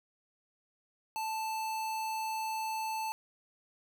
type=tone; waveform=square; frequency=880 Hz; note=A5; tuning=in tune; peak=-34 dBFS; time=1.16-3.12 s; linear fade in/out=0 ms; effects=none